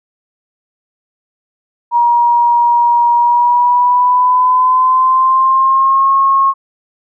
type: tone with pitch glide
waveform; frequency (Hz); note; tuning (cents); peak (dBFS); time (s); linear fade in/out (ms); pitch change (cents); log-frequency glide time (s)
sine; 951 to 1086.1; A#5 to C#6; +34 to -36; -7; 1.91-6.54; 50; +230; 3.16-6.12
effects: none